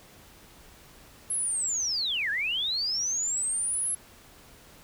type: linear two-way sweep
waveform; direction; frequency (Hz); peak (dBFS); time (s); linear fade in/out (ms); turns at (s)
sine; down then up; 11080 to 1591 to 11080; -26; 1.3-3.95; 5; 2.3
effects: pink hiss -53 dBFS RMS until 4.83 s